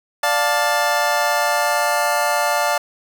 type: chord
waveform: 25% pulse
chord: D minor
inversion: none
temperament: just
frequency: 587.3 / 704.8 / 881 Hz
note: D5 / F5 / A5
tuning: 0 / +16 / +2 cents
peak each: -17 dBFS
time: 0.23-2.78 s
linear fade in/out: 5 ms
effects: none